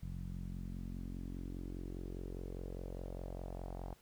sawtooth tone with low-pass filter sweep, 44.92 Hz, F1, 50 cents sharp, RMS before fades -44 dBFS, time 0.02-3.94 s, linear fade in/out 10 ms, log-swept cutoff 160 to 790 Hz, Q 2.9, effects pink hiss -67 dBFS RMS until 4.01 s

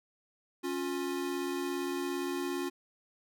square tone pair together, 277.2 / 354.6 Hz, C#4 / F4, 0 / +26 cents, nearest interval major third, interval 426 cents, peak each -37 / -35 dBFS, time 0.63-2.7 s, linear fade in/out 20 ms, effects none

